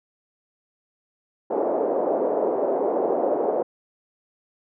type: band-pass noise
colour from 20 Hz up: pink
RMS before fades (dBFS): -23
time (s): 1.5-3.63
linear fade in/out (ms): 10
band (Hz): 380 to 660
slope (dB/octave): 24
effects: none